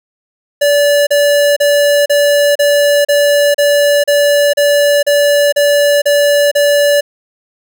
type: tone bursts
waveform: square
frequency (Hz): 578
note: D5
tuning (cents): -28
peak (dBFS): -8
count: 13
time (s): 0.61-7.01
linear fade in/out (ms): 10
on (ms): 460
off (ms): 35
effects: none